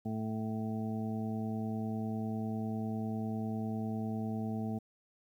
harmonic tone, 110 Hz, A2, in tune, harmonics 1 / 2 / 3 / 4 / 6 / 7, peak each -39 / -35 / -48 / -46 / -48 / -47 dBFS, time 0.05-4.79 s, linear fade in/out 10 ms, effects 11-bit

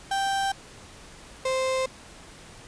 35% pulse tone pair in turn, 784 / 522.3 Hz, G5 / C5, 0 / -3 cents, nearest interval perfect fifth, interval 703 cents, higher first, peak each -22 dBFS, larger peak neither, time 0.11-0.52 / 1.45-1.86 s, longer neither, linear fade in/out 5 ms, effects pink hiss -47 dBFS RMS until 2.67 s + resampled to 22050 Hz

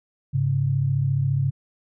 sine tone pair together, 102.9 / 137.36 Hz, G#2 / C#3, -16 / -15 cents, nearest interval perfect fourth, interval 501 cents, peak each -25 / -20 dBFS, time 0.33-1.51 s, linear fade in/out 20 ms, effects none

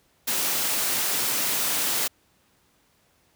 white high-pass noise, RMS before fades -25 dBFS, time 0.27-2.08 s, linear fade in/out 10 ms, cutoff 140 Hz, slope 12 dB/octave, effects pink hiss -64 dBFS RMS until 3.35 s + high-pass 60 Hz 12 dB/octave

